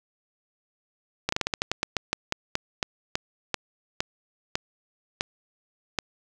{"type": "slowing click train", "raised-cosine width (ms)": 0.2, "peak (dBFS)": -7, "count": 20, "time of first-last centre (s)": [1.29, 5.988], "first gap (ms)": 34, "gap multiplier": 1.19, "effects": []}